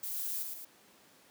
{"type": "noise with echo", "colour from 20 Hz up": "violet", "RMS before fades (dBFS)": -38, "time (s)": [0.03, 0.43], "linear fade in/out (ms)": 5, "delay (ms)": 110, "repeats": 2, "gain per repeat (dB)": -4, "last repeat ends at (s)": 0.65, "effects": ["pink hiss -61 dBFS RMS until 1.3 s", "high-pass 200 Hz 12 dB/octave"]}